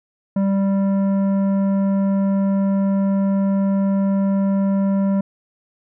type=tone with tanh clipping; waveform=sine; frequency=196 Hz; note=G3; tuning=in tune; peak=-17 dBFS; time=0.36-5.21 s; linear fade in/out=5 ms; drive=11 dB; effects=none

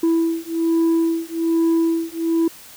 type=beating tone pair; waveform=sine; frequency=329.6 / 330.8 Hz; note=E4 / E4; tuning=0 / +6 cents; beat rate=1.2 Hz; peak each=-17 dBFS; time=0.03-2.48 s; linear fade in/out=5 ms; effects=tanh soft clip ceiling -13 dBFS + white hiss -42 dBFS RMS until 2.76 s

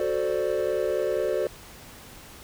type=chord; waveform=triangle; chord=D dominant seventh; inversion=first; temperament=equal; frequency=370 / 440 / 523.3 / 587.3 Hz; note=F#4 / A4 / C5 / D5; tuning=0 / 0 / 0 / 0 cents; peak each=-27 dBFS; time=0-1.47 s; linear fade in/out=2 ms; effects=pink hiss -46 dBFS RMS until 2.43 s

